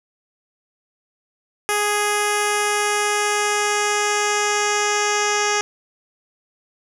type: tone with low-pass filter sweep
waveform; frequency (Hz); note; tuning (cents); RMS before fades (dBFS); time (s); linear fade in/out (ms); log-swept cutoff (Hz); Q
10% pulse; 415.3; G#4; 0; -20; 1.69-5.61; 0; 11000 to 6400; 2.2
effects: none